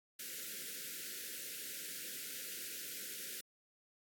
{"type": "band-stop noise", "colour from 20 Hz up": "white", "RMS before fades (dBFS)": -45, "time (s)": [0.19, 3.41], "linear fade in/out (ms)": 5, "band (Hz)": [550, 1400], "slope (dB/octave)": 96, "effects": ["high-pass 200 Hz 12 dB/octave", "AAC 64 kbps"]}